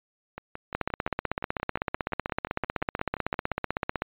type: two click trains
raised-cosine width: 0.5 ms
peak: -21 / -11 dBFS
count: 19 / 53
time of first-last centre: 0.38-3.516 / 0.75-4.02 s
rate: 5.74 / 15.9 Hz
effects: resampled to 8000 Hz